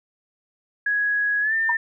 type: tone with pitch glide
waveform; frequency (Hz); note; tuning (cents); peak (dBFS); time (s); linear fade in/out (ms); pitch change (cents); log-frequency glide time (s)
sine; 1667 to 1797; G#6 to A6; +6 to +36; -19; 0.86-1.77; 5; +130; 1.41-1.54
type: tone with exponential decay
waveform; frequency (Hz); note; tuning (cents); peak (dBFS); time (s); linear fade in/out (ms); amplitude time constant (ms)
sine; 954; A#5; +40; -17; 1.69-1.76; 5; 15
effects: none